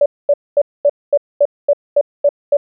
sine tone bursts, 576 Hz, D5, 34 cents flat, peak -7 dBFS, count 10, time 0.01-2.57 s, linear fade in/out 5 ms, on 49 ms, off 230 ms, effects none

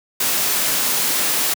white noise, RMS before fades -19 dBFS, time 0.2-1.54 s, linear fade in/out 5 ms, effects high-pass 150 Hz 12 dB/octave

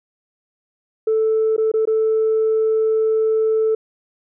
sine tone with dropouts, 440 Hz, A4, in tune, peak -13 dBFS, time 1.07-3.75 s, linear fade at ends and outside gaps 5 ms, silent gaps 1.565-1.579 / 1.717-1.738 / 1.854-1.873 s, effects tanh soft clip ceiling -11 dBFS

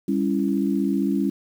sine chord, C# diminished, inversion second, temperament just, 199.57 / 277.2 / 332.6 Hz, G3 / C#4 / E4, +31 / 0 / +16 cents, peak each -23 / -23 / -26 dBFS, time 0.08-1.3 s, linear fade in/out 5 ms, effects 8-bit

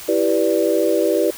sine chord, E minor seventh, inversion none, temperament equal, 329.6 / 392 / 493.9 / 587.3 Hz, E4 / G4 / B4 / D5, 0 / 0 / 0 / 0 cents, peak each -20 dBFS, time 0.08-1.31 s, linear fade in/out 10 ms, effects white hiss -35 dBFS RMS until 1.37 s

